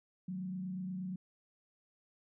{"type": "tone with frequency modulation", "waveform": "sine", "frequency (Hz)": 185, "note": "F#3", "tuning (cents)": 0, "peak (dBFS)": -37, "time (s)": [0.28, 1.16], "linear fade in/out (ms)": 5, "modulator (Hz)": 28.4, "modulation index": 0.45, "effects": []}